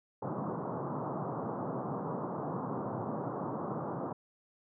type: band-pass noise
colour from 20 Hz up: pink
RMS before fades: -37 dBFS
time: 0.22-4.13 s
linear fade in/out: 5 ms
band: 120 to 1200 Hz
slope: 48 dB/octave
effects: none